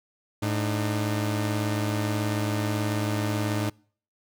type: tone pair together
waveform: sawtooth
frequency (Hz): 107 / 302.6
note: A2 / D#4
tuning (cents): -48 / -48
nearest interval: octave + tritone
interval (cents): 1800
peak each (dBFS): -22 / -26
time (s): 0.42-3.7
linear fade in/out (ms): 10
effects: noise-tail reverb RT60 0.5 s tail -26 dB re dry